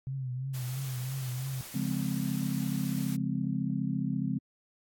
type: tone with vibrato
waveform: sine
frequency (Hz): 130.1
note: C3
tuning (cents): -9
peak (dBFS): -32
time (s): 0.07-1.61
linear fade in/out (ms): 0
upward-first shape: triangle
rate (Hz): 3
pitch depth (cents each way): 87
type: noise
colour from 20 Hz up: white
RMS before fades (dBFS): -45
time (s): 0.53-3.17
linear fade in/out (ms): 20
type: chord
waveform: sine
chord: Db major seventh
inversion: none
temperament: just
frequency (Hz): 138.59 / 173.24 / 207.9 / 259.9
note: Db3 / F3 / Ab3 / C4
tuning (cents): 0 / -14 / +2 / -11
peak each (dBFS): -34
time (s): 1.74-4.39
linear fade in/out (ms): 10
effects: AAC 64 kbps